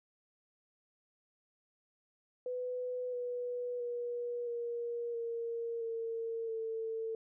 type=tone with pitch steps; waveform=sine; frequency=498.9 / 490 / 481.3 / 472.8 / 464.4 / 456.2 / 448.1 Hz; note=B4 / B4 / B4 / A#4 / A#4 / A#4 / A4; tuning=+17 / -14 / -45 / +24 / -7 / -37 / +32 cents; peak=-35 dBFS; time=2.46-7.15 s; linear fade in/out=2 ms; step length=670 ms; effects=none